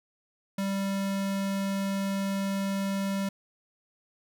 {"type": "tone", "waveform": "square", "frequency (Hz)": 196, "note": "G3", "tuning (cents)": 0, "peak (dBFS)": -28, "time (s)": [0.58, 3.29], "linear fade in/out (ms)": 5, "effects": []}